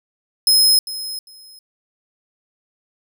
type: tone with echo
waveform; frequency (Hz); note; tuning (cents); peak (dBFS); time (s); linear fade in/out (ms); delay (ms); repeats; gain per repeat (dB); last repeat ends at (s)
sawtooth; 5130; E8; -48; -8; 0.47-0.79; 2; 400; 2; -15; 1.59
effects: none